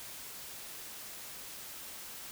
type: silence
effects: white hiss -46 dBFS RMS until 2.31 s